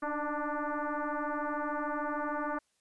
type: tone with frequency modulation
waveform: sine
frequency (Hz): 289.3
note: D4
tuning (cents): -26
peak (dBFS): -31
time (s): 0.02-2.59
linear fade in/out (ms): 10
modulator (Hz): 296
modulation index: 4.2
effects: white hiss -75 dBFS RMS until 2.8 s + resampled to 24000 Hz